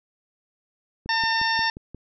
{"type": "click train", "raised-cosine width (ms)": 3, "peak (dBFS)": -25, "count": 6, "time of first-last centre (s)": [1.06, 1.947], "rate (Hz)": 5.64}
{"type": "harmonic tone", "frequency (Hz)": 904, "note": "A5", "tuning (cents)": 47, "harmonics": [1, 2, 3, 4, 5, 6], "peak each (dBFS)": [-25, -24, -33, -33, -34, -28], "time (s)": [1.09, 1.7], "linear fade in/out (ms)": 2}
{"effects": []}